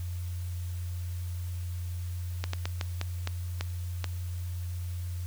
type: slowing click train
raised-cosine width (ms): 0.2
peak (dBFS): -15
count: 8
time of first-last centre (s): 2.44-4.043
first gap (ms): 94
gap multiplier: 1.29
effects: added 88 Hz sine -32 dBFS peak until 5.26 s + white hiss -52 dBFS RMS until 5.26 s